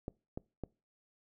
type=clicks; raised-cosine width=2 ms; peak=-25 dBFS; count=3; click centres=0.081 / 0.375 / 0.637 s; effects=noise-tail reverb RT60 0.3 s tail -24 dB re dry